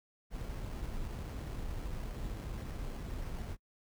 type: noise with sample-and-hold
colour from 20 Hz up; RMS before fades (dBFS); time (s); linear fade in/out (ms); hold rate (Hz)
brown; -40; 0.3-3.57; 50; 3675
effects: noise-tail reverb RT60 0.1 s tail -24 dB re dry